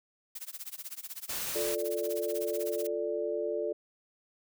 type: noise with tremolo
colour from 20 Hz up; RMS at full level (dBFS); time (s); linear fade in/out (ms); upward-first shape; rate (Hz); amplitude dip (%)
blue; -39; 0.35-2.87; 5; sine; 16; 95
type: noise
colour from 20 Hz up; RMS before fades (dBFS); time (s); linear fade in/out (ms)
white; -36; 1.29-1.75; 5
type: chord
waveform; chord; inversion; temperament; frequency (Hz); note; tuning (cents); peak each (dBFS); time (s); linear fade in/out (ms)
sine; D minor; first; equal; 349.2 / 440 / 587.3; F4 / A4 / D5; 0 / 0 / 0; -36 / -33 / -34; 1.55-3.73; 10
effects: none